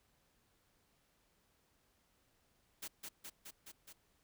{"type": "noise with echo", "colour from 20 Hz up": "white", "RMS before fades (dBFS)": -45, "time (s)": [2.82, 2.88], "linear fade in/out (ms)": 10, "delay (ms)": 210, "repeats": 5, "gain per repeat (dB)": -2, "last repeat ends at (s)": 3.93, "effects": ["pink hiss -75 dBFS RMS until 4.23 s"]}